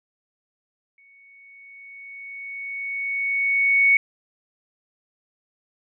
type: tone with exponential growth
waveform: sine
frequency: 2223 Hz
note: C#7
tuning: 4 cents sharp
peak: -12 dBFS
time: 0.98-3.97 s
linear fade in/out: 2 ms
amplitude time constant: 650 ms
effects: none